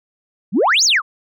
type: exponential two-way sweep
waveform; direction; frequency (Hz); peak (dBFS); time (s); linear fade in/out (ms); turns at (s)
sine; up then down; 158.9 to 7080 to 1048; -10; 0.52-1.02; 50; 0.84
effects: tanh soft clip ceiling -7 dBFS

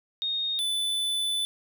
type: tone pair in turn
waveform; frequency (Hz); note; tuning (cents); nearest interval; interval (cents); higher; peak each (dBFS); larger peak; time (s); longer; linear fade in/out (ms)
sine / square; 3706 / 3498; A#7 / A7; -11 / -11; minor second; 100; first; -26; neither; 0.22-0.59 / 0.59-1.45; second; 0
effects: none

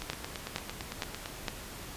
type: two click trains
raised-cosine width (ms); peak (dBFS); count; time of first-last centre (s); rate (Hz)
0.2; -19 / -14; 12 / 4; 0.02-1.259 / 0.1-1.482; 8.88 / 2.17
effects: pink hiss -44 dBFS RMS until 1.96 s + resampled to 32000 Hz

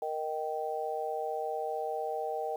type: chord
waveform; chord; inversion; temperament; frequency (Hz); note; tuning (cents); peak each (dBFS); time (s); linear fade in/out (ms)
sine; Eb major; second; just; 466.7 / 622.3 / 777.8; Bb4 / Eb5 / G5; +2 / 0 / -14; -36 / -37 / -35; 0.02-2.56; 2
effects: 10-bit

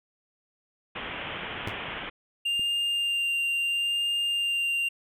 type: low-pass noise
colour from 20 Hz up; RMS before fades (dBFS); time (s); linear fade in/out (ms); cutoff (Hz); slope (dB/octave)
white; -36; 0.95-2.1; 10; 3300; 96
type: tone with exponential decay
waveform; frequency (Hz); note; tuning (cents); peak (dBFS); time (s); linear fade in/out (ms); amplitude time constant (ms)
sawtooth; 103.83; G#2; 0; -25; 1.67-1.76; 0; 19
type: tone with vibrato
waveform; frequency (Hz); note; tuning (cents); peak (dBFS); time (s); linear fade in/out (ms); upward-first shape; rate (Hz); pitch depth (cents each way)
triangle; 2794; F7; 0; -23; 2.45-4.89; 10; sine; 0.74; 10
type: click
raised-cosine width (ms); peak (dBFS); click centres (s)
3; -30; 2.595
effects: none

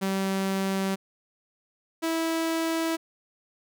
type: tone pair in turn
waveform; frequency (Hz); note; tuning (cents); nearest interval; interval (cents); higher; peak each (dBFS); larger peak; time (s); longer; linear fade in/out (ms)
sawtooth; 193 / 326.8; G3 / E4; -27 / -15; major sixth; 912; second; -21; neither; 0.01-0.96 / 2.02-2.97; neither; 20
effects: none

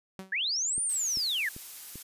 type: tone with exponential decay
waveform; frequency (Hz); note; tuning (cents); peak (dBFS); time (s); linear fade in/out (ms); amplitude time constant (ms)
sawtooth; 190; F#3; +46; -32; 0.19-0.38; 0; 40
type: linear two-way sweep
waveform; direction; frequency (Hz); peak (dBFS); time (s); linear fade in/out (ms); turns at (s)
sine; up then down; 1604 to 9380 to 1604; -27; 0.32-1.49; 5; 0.82
type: click train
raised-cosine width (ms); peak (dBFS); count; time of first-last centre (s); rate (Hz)
3; -31; 4; 0.78-1.956; 2.55
type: noise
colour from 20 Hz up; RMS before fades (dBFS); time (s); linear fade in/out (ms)
blue; -42; 0.89-2.03; 10
effects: resampled to 32000 Hz

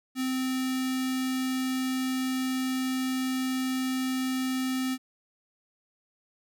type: tone with notch filter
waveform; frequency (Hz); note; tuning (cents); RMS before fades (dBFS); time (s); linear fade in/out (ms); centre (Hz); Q
square; 259.5; C4; -14; -29; 0.15-4.98; 50; 610; 0.55
effects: none

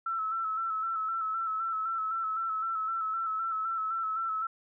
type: tone with vibrato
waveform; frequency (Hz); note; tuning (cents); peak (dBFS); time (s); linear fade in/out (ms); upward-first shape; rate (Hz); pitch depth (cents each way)
sine; 1319; E6; +1; -29; 0.06-4.47; 5; square; 3.9; 31
effects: none

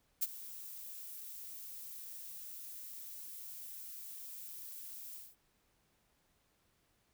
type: noise with ADSR envelope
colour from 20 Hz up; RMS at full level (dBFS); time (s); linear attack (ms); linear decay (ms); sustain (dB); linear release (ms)
violet; -31; 0.21-5.36; 18; 33; -17; 210
effects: pink hiss -75 dBFS RMS until 7.13 s

